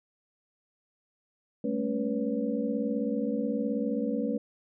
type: tone cluster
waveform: sine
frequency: 203.6 / 222.4 / 278.2 / 488.9 / 559 Hz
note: G#3 / A3 / C#4 / B4 / C#5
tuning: -34 / +19 / +6 / -18 / +14 cents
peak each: -36 / -31 / -32 / -33 / -39 dBFS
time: 1.64-4.38 s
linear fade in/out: 5 ms
effects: none